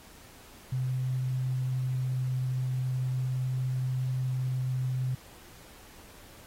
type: tone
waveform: sine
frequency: 128.6 Hz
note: C3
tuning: 30 cents flat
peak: -27 dBFS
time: 0.72-5.15 s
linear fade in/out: 5 ms
effects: pink hiss -53 dBFS RMS until 6.46 s + AAC 48 kbps